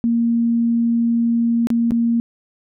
sine tone with dropouts, 233.1 Hz, A#3, in tune, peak -14 dBFS, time 0.04-2.2 s, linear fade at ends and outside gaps 0 ms, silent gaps 1.671-1.703 / 1.908-1.919 s, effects none

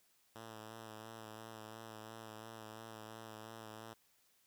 5% pulse tone with vibrato, 110.6 Hz, A2, 9 cents sharp, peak -38 dBFS, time 0.35-3.94 s, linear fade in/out 10 ms, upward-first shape sine, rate 2.9 Hz, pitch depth 33 cents each way, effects white hiss -73 dBFS RMS until 4.46 s

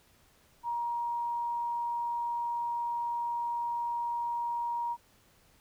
sine tone, 946 Hz, A#5, 25 cents sharp, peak -30 dBFS, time 0.63-4.97 s, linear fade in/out 50 ms, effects pink hiss -64 dBFS RMS until 5.6 s

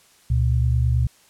sine tone pair together, 70.79 / 120.2 Hz, C#2 / B2, +37 / -46 cents, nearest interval major sixth, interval 917 cents, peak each -19 dBFS, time 0.3-1.07 s, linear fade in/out 5 ms, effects white hiss -55 dBFS RMS until 1.29 s + low-pass 11000 Hz 12 dB/octave

